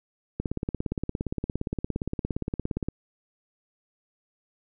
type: click train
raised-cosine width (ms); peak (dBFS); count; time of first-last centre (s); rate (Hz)
3; -15; 44; 0.4-2.886; 17.3
effects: none